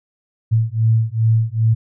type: beating tone pair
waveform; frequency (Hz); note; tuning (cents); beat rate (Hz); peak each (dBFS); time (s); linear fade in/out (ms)
sine; 111.1 / 113.6; A2 / A#2; +17 / -44; 2.5; -16; 0.51-1.75; 20
effects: none